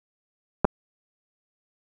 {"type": "clicks", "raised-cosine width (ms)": 1, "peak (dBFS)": -4, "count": 2, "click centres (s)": [0.646, 0.651], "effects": []}